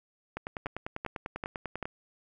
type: two click trains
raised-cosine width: 0.5 ms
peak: -20 / -19 dBFS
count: 16 / 4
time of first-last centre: 0.37-1.855 / 0.66-1.827 s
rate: 10.1 / 2.57 Hz
effects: none